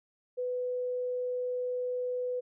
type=tone; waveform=sine; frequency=497.9 Hz; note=B4; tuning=14 cents sharp; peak=-30 dBFS; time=0.37-2.41 s; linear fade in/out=20 ms; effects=none